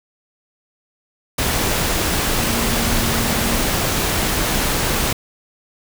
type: tone in noise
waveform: sine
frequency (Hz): 230.6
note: A#3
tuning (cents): -19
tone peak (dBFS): -24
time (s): 2.39-3.62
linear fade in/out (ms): 5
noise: pink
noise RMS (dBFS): -19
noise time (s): 1.38-5.13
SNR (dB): -8
effects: none